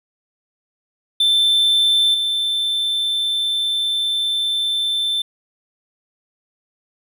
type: tone with level steps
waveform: triangle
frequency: 3545 Hz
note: A7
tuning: 12 cents sharp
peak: -11 / -16 dBFS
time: 1.2-5.22 s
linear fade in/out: 5 ms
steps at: 2.14 s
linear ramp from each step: 5 ms
effects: none